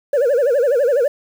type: tone with vibrato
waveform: sine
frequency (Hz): 523.3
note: C5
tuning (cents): 0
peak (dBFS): -10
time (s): 0.13-1.08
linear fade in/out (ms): 5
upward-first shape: sine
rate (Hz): 12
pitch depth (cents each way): 210
effects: tanh soft clip ceiling -11 dBFS + 7-bit